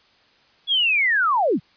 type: linear sweep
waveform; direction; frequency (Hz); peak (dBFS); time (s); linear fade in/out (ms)
sine; down; 3414 to 119.6; -16; 0.67-1.6; 50
effects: white hiss -57 dBFS RMS until 1.76 s + resampled to 11025 Hz